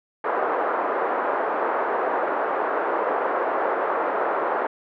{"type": "band-pass noise", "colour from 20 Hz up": "pink", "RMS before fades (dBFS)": -24, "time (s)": [0.24, 4.67], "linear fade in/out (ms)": 5, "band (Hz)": [410, 1400], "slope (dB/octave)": 24, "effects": []}